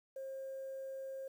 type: tone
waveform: sine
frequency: 535 Hz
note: C5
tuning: 38 cents sharp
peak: -40 dBFS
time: 0.16-1.28 s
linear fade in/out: 5 ms
effects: tanh soft clip ceiling -38 dBFS + 11-bit